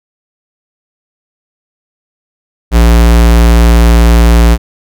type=tone; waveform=square; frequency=57.9 Hz; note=A#1; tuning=11 cents flat; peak=-3 dBFS; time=2.71-4.58 s; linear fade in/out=50 ms; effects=none